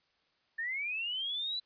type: linear sweep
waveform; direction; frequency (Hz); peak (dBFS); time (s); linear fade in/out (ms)
sine; up; 1760 to 4011; -33; 0.58-1.6; 10
effects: white hiss -73 dBFS RMS until 1.65 s + resampled to 11025 Hz